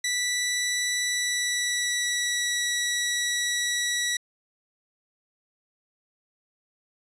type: tone with pitch glide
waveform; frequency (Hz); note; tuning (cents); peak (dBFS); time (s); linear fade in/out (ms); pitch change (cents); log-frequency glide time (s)
15% pulse; 1967 to 1937.7; B6 to B6; -7 to -33; -18; 0.04-4.17; 5; -26; 1.04-2.66
effects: resampled to 32000 Hz